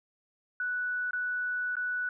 sine tone with dropouts, 1480 Hz, F#6, in tune, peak -29 dBFS, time 0.6-2.09 s, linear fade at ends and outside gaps 2 ms, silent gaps 1.109-1.132 / 1.755-1.767 s, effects none

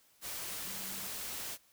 sine tone in noise, 190.9 Hz, G3, 46 cents flat, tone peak -52 dBFS, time 0.63-1.1 s, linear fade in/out 50 ms, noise white, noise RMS -41 dBFS, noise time 0.21-1.58 s, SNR -14 dB, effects white hiss -67 dBFS RMS until 1.72 s

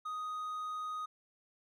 triangle tone, 1247 Hz, D#6, 3 cents sharp, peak -35 dBFS, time 0.05-1.06 s, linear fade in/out 10 ms, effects none

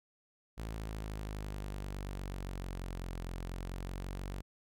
sawtooth exponential two-way sweep, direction down then up, 55.2 to 43.65 to 47.81 Hz, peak -35 dBFS, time 0.57-4.42 s, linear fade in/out 20 ms, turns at 3.22 s, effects none

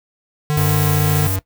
square tone, 150 Hz, D3, 37 cents sharp, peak -16 dBFS, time 0.5-1.27 s, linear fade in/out 0 ms
violet noise, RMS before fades -24 dBFS, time 0.57-1.36 s, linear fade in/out 2 ms
square tone with pitch glide, 96.2 to 94.99 Hz, G2 to F#2, -32 to +46 cents, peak -20 dBFS, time 0.57-1.39 s, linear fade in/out 0 ms, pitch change -22 cents, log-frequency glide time 0.82-1.27 s
effects noise-tail reverb RT60 0.1 s tail -17 dB re dry

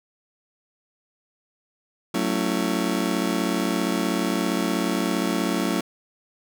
35% pulse chord, F# minor seventh, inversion none, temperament just, 185 / 222 / 277.5 / 333 Hz, F#3 / A3 / C#4 / E4, 0 / +16 / +2 / +18 cents, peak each -26 dBFS, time 2.14-5.81 s, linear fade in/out 5 ms, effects none

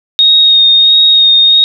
sine tone with vibrato, 3724 Hz, A#7, 2 cents flat, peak -3 dBFS, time 0.19-1.64 s, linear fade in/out 0 ms, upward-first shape sine, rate 1.5 Hz, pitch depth 17 cents each way, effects none

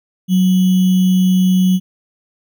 sine tone with sample-and-hold, 185 Hz, F#3, in tune, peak -9 dBFS, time 0.28-1.8 s, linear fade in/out 50 ms, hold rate 3150 Hz, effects none

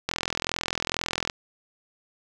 click train, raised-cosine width 0.2 ms, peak -8 dBFS, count 52, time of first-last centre 0.09-1.299 s, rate 42.2 Hz, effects none

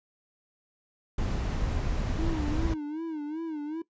brown noise, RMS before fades -29 dBFS, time 1.18-2.74 s, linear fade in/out 5 ms
triangle tone with vibrato, 311.1 Hz, D#4, in tune, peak -29 dBFS, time 2.18-3.82 s, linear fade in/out 5 ms, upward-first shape sine, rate 2.6 Hz, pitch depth 110 cents each way
effects noise-tail reverb RT60 0.1 s tail -17 dB re dry + resampled to 16000 Hz

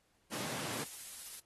pink high-pass noise, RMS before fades -41 dBFS, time 0.31-0.85 s, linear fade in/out 20 ms, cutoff 110 Hz, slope 48 dB/octave
blue noise with tremolo, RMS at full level -44 dBFS, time 0.72-1.4 s, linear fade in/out 10 ms, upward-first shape sine, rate 15 Hz, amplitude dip 25%
effects pink hiss -74 dBFS RMS until 1.45 s + AAC 32 kbps

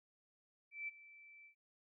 sine tone with ADSR envelope, 2326 Hz, D7, 17 cents flat, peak -39 dBFS, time 0.71-1.55 s, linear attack 170 ms, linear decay 20 ms, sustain -18 dB, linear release 94 ms, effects none

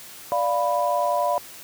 sine chord, B diminished, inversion first, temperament equal, 587.3 / 698.5 / 987.8 Hz, D5 / F5 / B5, 0 / 0 / 0 cents, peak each -24 dBFS, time 0.32-1.38 s, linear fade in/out 0 ms, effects white hiss -42 dBFS RMS until 1.63 s + high-pass 60 Hz 12 dB/octave

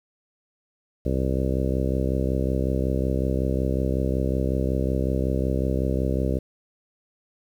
harmonic tone, 65.41 Hz, C2, in tune, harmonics 1 / 2 / 3 / 4 / 5 / 6 / 7 / 8 / 9, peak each -25 / -28 / -30 / -31 / -32 / -33 / -33 / -34 / -35 dBFS, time 1.05-6.39 s, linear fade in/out 10 ms, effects 9-bit

